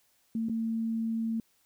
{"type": "tone with dropouts", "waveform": "sine", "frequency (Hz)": 225.8, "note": "A3", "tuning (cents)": 45, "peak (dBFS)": -28, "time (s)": [0.35, 1.4], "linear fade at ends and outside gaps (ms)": 2, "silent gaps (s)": [0.487, 0.496], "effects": ["white hiss -69 dBFS RMS until 1.65 s"]}